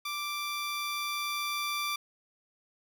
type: tone with level ramp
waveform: 15% pulse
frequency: 1174.7 Hz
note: D6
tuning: in tune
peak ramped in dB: -27 to -24 dBFS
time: 0.05-1.96 s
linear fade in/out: 5 ms
effects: none